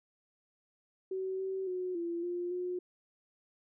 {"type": "tone with pitch steps", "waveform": "sine", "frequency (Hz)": [378.3, 381.8, 365.7, 340.8, 351.8, 359.9], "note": ["F#4", "G4", "F#4", "F4", "F4", "F#4"], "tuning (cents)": [38, -46, -20, -42, 13, -48], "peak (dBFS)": -33, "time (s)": [1.11, 2.79], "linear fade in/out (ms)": 5, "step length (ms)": 280, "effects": []}